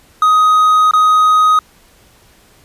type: tone with dropouts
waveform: triangle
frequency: 1254 Hz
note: D#6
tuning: 13 cents sharp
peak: -5 dBFS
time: 0.22-1.59 s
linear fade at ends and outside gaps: 2 ms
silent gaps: 0.911-0.935 s
effects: pink hiss -48 dBFS RMS until 2.64 s + resampled to 32000 Hz